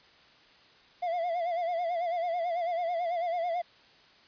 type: tone with vibrato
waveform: triangle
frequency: 689 Hz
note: F5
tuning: 24 cents flat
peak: -26 dBFS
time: 1.02-3.62 s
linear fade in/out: 10 ms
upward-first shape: sine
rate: 9.1 Hz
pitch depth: 80 cents each way
effects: white hiss -58 dBFS RMS until 4.27 s + resampled to 11025 Hz